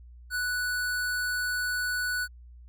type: tone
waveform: square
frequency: 1480 Hz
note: F#6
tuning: in tune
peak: -28 dBFS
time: 0.3-2.28 s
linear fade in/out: 50 ms
effects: added 60 Hz sine -46 dBFS peak until 2.68 s